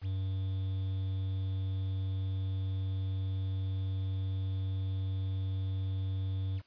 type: tone with quantisation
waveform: triangle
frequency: 95.5 Hz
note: G2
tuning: 45 cents flat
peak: -29 dBFS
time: 0.01-6.62 s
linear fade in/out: 50 ms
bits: 9
effects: white hiss -67 dBFS RMS until 6.66 s + resampled to 11025 Hz